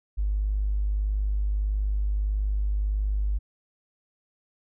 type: tone with tanh clipping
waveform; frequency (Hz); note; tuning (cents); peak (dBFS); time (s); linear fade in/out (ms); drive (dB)
triangle; 50.8; G#1; -38; -22; 0.17-3.39; 20; 2
effects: none